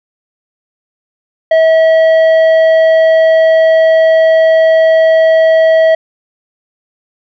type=tone with tanh clipping; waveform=triangle; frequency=645 Hz; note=E5; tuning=38 cents flat; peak=-6 dBFS; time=1.51-5.95 s; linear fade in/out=5 ms; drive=12 dB; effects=none